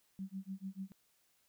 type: tone with tremolo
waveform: sine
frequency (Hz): 192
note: G3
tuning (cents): -36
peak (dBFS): -38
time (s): 0.19-0.92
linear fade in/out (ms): 0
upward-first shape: sine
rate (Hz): 6.8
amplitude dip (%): 100
effects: white hiss -74 dBFS RMS until 1.48 s